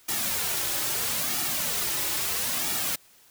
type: noise with flanger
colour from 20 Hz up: white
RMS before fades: -28 dBFS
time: 0.08-2.96 s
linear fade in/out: 10 ms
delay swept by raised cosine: 1.9 to 4.4 ms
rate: 0.76 Hz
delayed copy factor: -0.65
effects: white hiss -57 dBFS RMS until 3.3 s